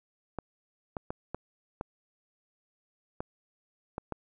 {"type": "clicks", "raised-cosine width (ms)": 1, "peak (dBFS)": -20, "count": 8, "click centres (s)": [0.387, 0.968, 1.105, 1.346, 1.811, 3.205, 3.981, 4.123], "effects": []}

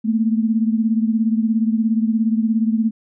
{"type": "beating tone pair", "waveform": "sine", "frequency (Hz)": [220, 237], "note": ["A3", "A#3"], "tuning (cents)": [0, 29], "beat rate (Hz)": 17, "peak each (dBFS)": [-16, -21], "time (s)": [0.04, 2.91], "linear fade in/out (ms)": 20, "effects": []}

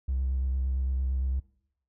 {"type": "tone with vibrato", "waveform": "triangle", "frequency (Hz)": 65.41, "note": "C2", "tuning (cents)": 0, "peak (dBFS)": -22, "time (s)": [0.08, 1.4], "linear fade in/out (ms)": 10, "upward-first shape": "square", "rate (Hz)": 8.8, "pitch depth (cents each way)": 22, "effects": ["noise-tail reverb RT60 0.7 s tail -24 dB re dry", "tanh soft clip ceiling -22 dBFS"]}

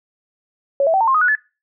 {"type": "tone with pitch steps", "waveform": "sine", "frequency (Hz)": [556, 653.6, 768.3, 903.2, 1061.8, 1248.2, 1467.3, 1724.9], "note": ["C#5", "E5", "G5", "A5", "C6", "D#6", "F#6", "A6"], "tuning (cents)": [5, -15, -35, 45, 25, 5, -15, -35], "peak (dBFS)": -12, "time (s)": [0.8, 1.352], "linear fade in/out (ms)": 2, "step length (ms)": 69, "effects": ["noise-tail reverb RT60 0.3 s tail -21 dB re dry"]}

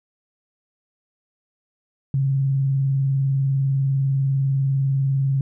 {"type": "tone with vibrato", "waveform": "sine", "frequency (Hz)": 136.2, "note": "C#3", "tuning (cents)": -30, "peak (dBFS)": -17, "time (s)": [2.14, 5.41], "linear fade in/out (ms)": 2, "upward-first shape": "triangle", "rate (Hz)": 20, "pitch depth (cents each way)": 73, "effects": []}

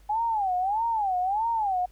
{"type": "tone with vibrato", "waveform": "sine", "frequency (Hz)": 819, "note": "G#5", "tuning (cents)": -24, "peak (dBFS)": -23, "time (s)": [0.09, 1.86], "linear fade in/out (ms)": 10, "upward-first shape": "sine", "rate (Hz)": 1.6, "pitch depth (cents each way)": 220, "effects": ["added 50 Hz sine -51 dBFS peak until 1.91 s", "pink hiss -63 dBFS RMS until 1.91 s"]}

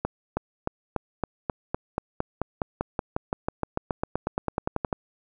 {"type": "accelerating click train", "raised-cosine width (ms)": 1, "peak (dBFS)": -11, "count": 29, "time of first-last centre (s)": [0.05, 4.928], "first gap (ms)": 320, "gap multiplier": 0.95, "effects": []}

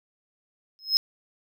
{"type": "tone with exponential growth", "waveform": "triangle", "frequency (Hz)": 5150, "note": "E8", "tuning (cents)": -41, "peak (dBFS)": -12, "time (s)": [0.79, 0.97], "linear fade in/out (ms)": 0, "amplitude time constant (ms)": 37, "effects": []}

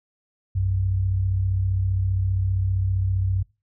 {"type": "tone pair together", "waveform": "sine", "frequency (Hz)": [59.85, 95], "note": ["A#1", "F#2"], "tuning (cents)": [46, 46], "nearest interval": "minor sixth", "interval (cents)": 800, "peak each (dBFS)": [-28, -20], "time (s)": [0.55, 3.43], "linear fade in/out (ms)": 10, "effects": ["noise-tail reverb RT60 0.3 s tail -24 dB re dry"]}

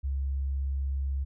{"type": "tone", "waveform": "sine", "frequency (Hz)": 68.2, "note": "C#2", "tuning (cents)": -28, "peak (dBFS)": -27, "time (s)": [0.03, 1.25], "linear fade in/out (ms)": 20, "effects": []}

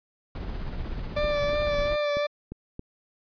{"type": "noise with tremolo", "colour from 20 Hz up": "brown", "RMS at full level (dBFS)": -31, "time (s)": [0.35, 1.96], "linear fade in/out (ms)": 2, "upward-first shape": "sine", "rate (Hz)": 16, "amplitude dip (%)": 35}
{"type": "tone with vibrato", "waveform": "40% pulse", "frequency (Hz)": 587.3, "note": "D5", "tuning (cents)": 0, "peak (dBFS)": -23, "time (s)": [1.16, 2.27], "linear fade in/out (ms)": 10, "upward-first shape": "sine", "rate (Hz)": 2.8, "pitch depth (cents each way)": 22}
{"type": "clicks", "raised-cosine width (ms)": 3, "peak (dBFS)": -23, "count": 5, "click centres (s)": [1.244, 1.532, 2.17, 2.52, 2.794]}
{"effects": ["resampled to 11025 Hz"]}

